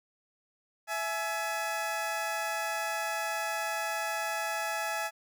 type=tone pair together; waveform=20% pulse; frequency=661.6 / 845 Hz; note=E5 / G#5; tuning=+6 / +30 cents; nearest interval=major third; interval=424 cents; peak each=-30 / -28 dBFS; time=0.87-5.11 s; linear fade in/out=50 ms; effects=none